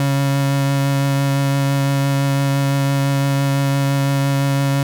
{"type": "tone with vibrato", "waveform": "35% pulse", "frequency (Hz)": 138.59, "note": "C#3", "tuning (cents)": 0, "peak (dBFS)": -13, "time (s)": [0, 4.83], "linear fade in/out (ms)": 2, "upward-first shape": "triangle", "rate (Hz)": 5.9, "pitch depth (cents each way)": 12, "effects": []}